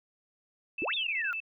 sine tone bursts, 2637 Hz, E7, in tune, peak -32 dBFS, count 7, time 0.78-1.403 s, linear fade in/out 5 ms, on 71 ms, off 21 ms
sine exponential two-way sweep, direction up then down, 277.5 to 3744 to 1368 Hz, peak -30 dBFS, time 0.82-1.33 s, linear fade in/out 0 ms, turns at 0.94 s
effects none

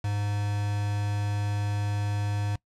triangle tone with quantisation, 102.7 Hz, G#2, 19 cents flat, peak -24 dBFS, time 0.04-2.56 s, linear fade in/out 5 ms, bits 6, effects noise-tail reverb RT60 0.1 s tail -22 dB re dry + low-pass 8000 Hz 12 dB/octave

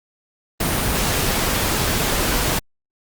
pink noise, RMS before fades -20 dBFS, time 0.6-2.59 s, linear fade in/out 5 ms, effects Opus 32 kbps

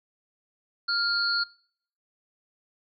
sine tone cluster, 1401 / 4248 / 4465 Hz, F6 / C8 / C#8, +5 / +25 / +12 cents, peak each -27 / -29 / -29 dBFS, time 0.88-1.44 s, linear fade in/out 10 ms, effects noise-tail reverb RT60 0.6 s tail -24 dB re dry

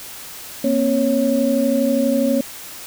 sine tone cluster, 235.3 / 267.6 / 552 Hz, A#3 / C4 / C#5, +16 / +39 / -7 cents, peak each -19 dBFS, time 0.64-2.41 s, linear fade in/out 5 ms, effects white hiss -35 dBFS RMS until 2.86 s

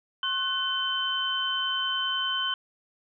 sine tone cluster, 1072 / 1497 / 3069 Hz, C6 / F#6 / G7, +42 / +20 / -37 cents, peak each -33 / -32 / -27 dBFS, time 0.23-2.54 s, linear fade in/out 2 ms, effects none

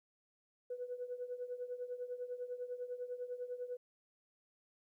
sine tone with tremolo, 493.9 Hz, B4, in tune, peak -36 dBFS, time 0.7-3.77 s, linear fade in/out 5 ms, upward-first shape triangle, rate 10 Hz, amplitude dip 85%, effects tanh soft clip ceiling -33 dBFS + 13-bit

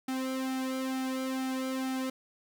sawtooth tone with flanger, 261.6 Hz, C4, in tune, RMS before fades -33 dBFS, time 0.08-2.1 s, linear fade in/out 5 ms, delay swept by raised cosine 2 to 2.71 ms, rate 2.2 Hz, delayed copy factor -1, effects none

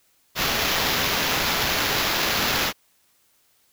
white noise with sample-and-hold, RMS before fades -23 dBFS, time 0.35-2.73 s, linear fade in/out 50 ms, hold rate 8820 Hz, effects white hiss -63 dBFS RMS until 3.72 s

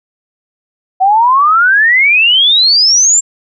sine exponential sweep, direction up, 740 to 7500 Hz, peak -5 dBFS, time 1-3.21 s, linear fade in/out 20 ms, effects none

